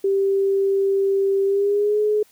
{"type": "tone with pitch glide", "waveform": "sine", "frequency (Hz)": [392, 422.6], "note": ["G4", "G#4"], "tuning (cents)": [0, 30], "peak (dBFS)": -16, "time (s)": [0.04, 2.23], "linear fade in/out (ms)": 5, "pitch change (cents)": 130, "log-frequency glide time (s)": [1.45, 2], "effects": ["white hiss -56 dBFS RMS until 2.31 s"]}